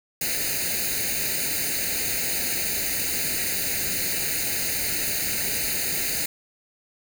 white noise with comb filter, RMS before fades -26 dBFS, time 0.21-6.26 s, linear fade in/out 5 ms, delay 0.45 ms, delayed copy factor +0.9, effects none

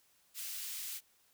white high-pass noise, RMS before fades -42 dBFS, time 0.34-1.01 s, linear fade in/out 50 ms, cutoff 2400 Hz, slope 12 dB/octave, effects white hiss -70 dBFS RMS until 1.33 s

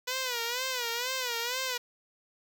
5% pulse tone with vibrato, 492.5 Hz, B4, 5 cents flat, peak -19 dBFS, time 0.07-1.78 s, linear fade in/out 10 ms, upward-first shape sine, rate 2.1 Hz, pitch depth 110 cents each way, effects 10-bit

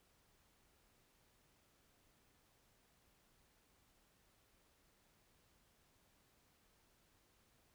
silence, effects pink hiss -74 dBFS RMS until 7.74 s

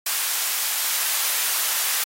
white high-pass noise, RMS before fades -23 dBFS, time 0.06-2.04 s, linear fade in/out 5 ms, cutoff 880 Hz, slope 12 dB/octave, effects AAC 48 kbps

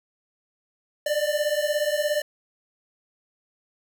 square beating tone pair, 587.3 / 604.3 Hz, D5 / D5, 0 / +49 cents, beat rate 17 Hz, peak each -26 dBFS, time 1.06-2.22 s, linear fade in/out 5 ms, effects 8-bit

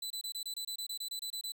sawtooth tone bursts, 3998 Hz, B7, 20 cents sharp, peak -34 dBFS, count 14, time 0.02-1.521 s, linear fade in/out 5 ms, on 84 ms, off 25 ms, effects none

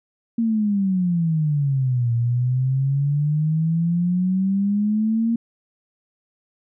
sine exponential two-way sweep, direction down then up, 233.1 to 116.54 to 233.1 Hz, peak -17 dBFS, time 0.38-5.36 s, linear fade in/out 5 ms, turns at 2.13 s, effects none

